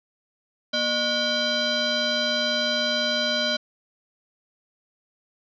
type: tone with frequency modulation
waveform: sine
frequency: 2300 Hz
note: D7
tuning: 37 cents flat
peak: -21 dBFS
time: 0.73-3.57 s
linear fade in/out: 10 ms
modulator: 846 Hz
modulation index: 2.8
effects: none